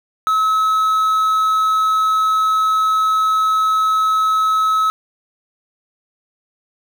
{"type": "tone with quantisation", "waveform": "triangle", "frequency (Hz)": 1290, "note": "E6", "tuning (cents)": -38, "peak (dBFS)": -11, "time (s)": [0.27, 4.9], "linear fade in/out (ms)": 0, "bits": 6, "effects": []}